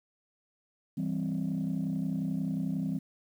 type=chord; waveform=sine; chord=C major; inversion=first; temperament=equal; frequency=164.81 / 196 / 261.6 Hz; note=E3 / G3 / C4; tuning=0 / 0 / 0 cents; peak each=-32 / -32 / -33 dBFS; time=0.97-2.99 s; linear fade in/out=10 ms; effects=tanh soft clip ceiling -24 dBFS + 10-bit